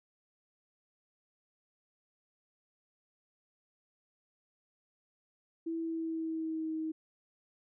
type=tone with pitch glide; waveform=sine; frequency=328.9 to 316.8 Hz; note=E4 to D#4; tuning=-4 to +31 cents; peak=-33 dBFS; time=5.66-6.92 s; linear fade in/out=10 ms; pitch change=-65 cents; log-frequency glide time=5.78-6.74 s; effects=none